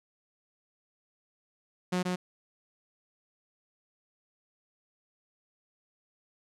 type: tone with echo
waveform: sawtooth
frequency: 181.1 Hz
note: F#3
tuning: 37 cents flat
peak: -23 dBFS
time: 1.92-2.03 s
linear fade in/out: 10 ms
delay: 130 ms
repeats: 1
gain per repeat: -2 dB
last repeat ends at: 2.16 s
effects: low-pass 9000 Hz 12 dB/octave